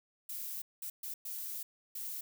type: noise bursts at uneven times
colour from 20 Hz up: violet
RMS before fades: -41 dBFS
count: 5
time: 0.29-0.62 / 0.82-0.9 / 1.03-1.14 / 1.25-1.63 / 1.95-2.21 s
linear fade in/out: 5 ms
effects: none